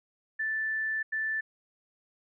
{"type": "tone bursts at uneven times", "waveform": "sine", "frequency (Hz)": 1760, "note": "A6", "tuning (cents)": 0, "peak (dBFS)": -28, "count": 2, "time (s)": [[0.39, 1.03], [1.12, 1.41]], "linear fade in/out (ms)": 10, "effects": []}